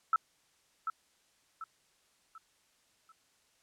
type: tone with echo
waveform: sine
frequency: 1316 Hz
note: E6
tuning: 3 cents flat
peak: -23 dBFS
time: 0.13-0.16 s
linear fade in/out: 2 ms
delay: 740 ms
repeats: 4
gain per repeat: -8 dB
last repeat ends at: 3.12 s
effects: white hiss -70 dBFS RMS until 3.62 s + low-pass 9000 Hz 12 dB/octave